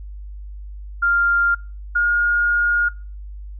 sine tone pair in turn, 1396.9 / 1426.3 Hz, F6 / F6, 0 / +36 cents, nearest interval unison, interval 36 cents, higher second, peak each -14 dBFS, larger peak neither, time 1.02-1.55 / 1.95-2.89 s, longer second, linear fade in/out 10 ms, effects noise-tail reverb RT60 0.4 s tail -26 dB re dry + added 50 Hz sine -31 dBFS peak until 3.59 s

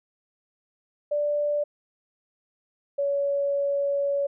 sine tone pair in turn, 587.3 / 563.6 Hz, D5 / C#5, 0 / +29 cents, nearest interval minor second, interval 71 cents, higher first, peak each -22 dBFS, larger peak neither, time 1.11-1.64 / 2.98-4.27 s, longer second, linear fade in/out 10 ms, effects none

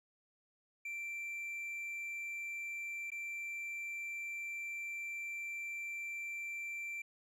triangle tone with dropouts, 2349 Hz, D7, in tune, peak -38 dBFS, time 0.85-7.02 s, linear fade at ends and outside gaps 5 ms, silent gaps 3.104-3.117 s, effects none

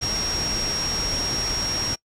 sine tone in noise, 5588 Hz, F8, in tune, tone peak -24 dBFS, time 0.01-1.96 s, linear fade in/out 20 ms, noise pink, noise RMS -29 dBFS, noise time 0.01-1.96 s, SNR +2 dB, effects noise-tail reverb RT60 0.1 s tail -23 dB re dry + low-pass 9000 Hz 12 dB/octave

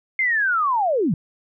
sine linear sweep, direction down, 2133 to 135.6 Hz, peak -17 dBFS, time 0.19-1.14 s, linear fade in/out 2 ms, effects none

